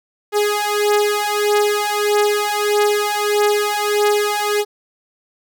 sawtooth beating tone pair, 414.7 / 416.3 Hz, G#4 / G#4, -3 / +4 cents, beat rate 1.6 Hz, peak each -14 dBFS, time 0.32-4.65 s, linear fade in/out 50 ms, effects none

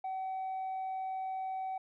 triangle tone with tanh clipping, 759 Hz, F#5, 44 cents sharp, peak -35 dBFS, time 0.04-1.78 s, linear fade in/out 5 ms, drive 6 dB, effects none

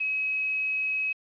sine tone with quantisation, 2553 Hz, D#7, 44 cents sharp, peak -25 dBFS, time 0-1.13 s, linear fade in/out 10 ms, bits 8, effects resampled to 11025 Hz

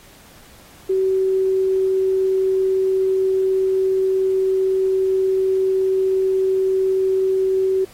sine tone, 380.2 Hz, F#4, 47 cents sharp, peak -15 dBFS, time 0.89-7.85 s, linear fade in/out 10 ms, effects pink hiss -47 dBFS RMS until 7.93 s + AAC 48 kbps

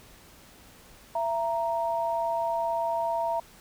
sine tone pair together, 670.3 / 932.3 Hz, E5 / A#5, +29 / 0 cents, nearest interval tritone, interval 571 cents, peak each -28 dBFS, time 1.15-3.4 s, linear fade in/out 5 ms, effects pink hiss -53 dBFS RMS until 3.6 s

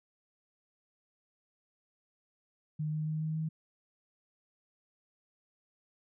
sine tone with pitch steps, 153.2 / 154.44 / 155.7 / 156.96 / 158.24 Hz, D#3 / D#3 / D#3 / D#3 / D#3, -27 / -13 / +2 / +15 / +30 cents, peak -31 dBFS, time 2.79-3.49 s, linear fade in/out 10 ms, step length 140 ms, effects none

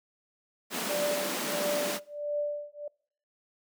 pink high-pass noise, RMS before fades -33 dBFS, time 0.7-2 s, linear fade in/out 50 ms, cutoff 170 Hz, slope 96 dB/octave
sine tone with tremolo, 587.3 Hz, D5, in tune, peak -26 dBFS, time 0.89-2.88 s, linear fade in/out 5 ms, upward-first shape triangle, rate 1.5 Hz, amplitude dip 100%
effects noise-tail reverb RT60 0.6 s tail -26 dB re dry

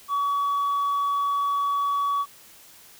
sine tone with tanh clipping, 1133 Hz, C#6, 37 cents sharp, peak -22 dBFS, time 0.08-2.26 s, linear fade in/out 50 ms, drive 1 dB, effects white hiss -50 dBFS RMS until 2.99 s

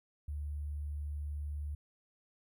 sine tone with sample-and-hold, 73.42 Hz, D2, in tune, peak -36 dBFS, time 0.28-1.75 s, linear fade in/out 5 ms, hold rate 11025 Hz, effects none

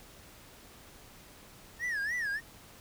triangle tone with vibrato, 1786 Hz, A6, 25 cents sharp, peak -29 dBFS, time 1.79-2.41 s, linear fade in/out 50 ms, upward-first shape sine, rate 3.4 Hz, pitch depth 180 cents each way, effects pink hiss -54 dBFS RMS until 2.8 s

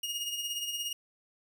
sawtooth tone with tremolo, 2861 Hz, F7, 41 cents sharp, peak -28 dBFS, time 0.03-0.93 s, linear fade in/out 5 ms, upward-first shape sine, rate 17 Hz, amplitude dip 50%, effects none

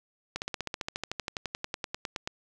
slowing click train, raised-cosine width 0.2 ms, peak -15 dBFS, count 24, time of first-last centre 0.36-2.275 s, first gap 59 ms, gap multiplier 1.03, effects none

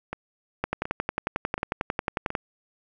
two click trains, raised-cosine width 0.5 ms, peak -16 / -10 dBFS, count 4 / 20, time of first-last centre 0.13-2.304 / 0.64-2.352 s, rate 1.38 / 11.1 Hz, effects none

